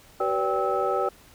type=tone cluster; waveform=sine; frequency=380.2 / 492.9 / 573 / 786 / 1299 Hz; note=F#4 / B4 / D5 / G5 / E6; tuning=+47 / -3 / -43 / +4 / -26 cents; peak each=-28 dBFS; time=0.2-1.09 s; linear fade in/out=5 ms; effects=tanh soft clip ceiling -13 dBFS + pink hiss -53 dBFS RMS until 1.34 s